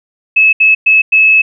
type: tone bursts at uneven times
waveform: sine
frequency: 2593 Hz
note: E7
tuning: 29 cents flat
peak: -4 dBFS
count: 4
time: 0.36-0.53 / 0.6-0.75 / 0.86-1.02 / 1.12-1.42 s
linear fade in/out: 10 ms
effects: none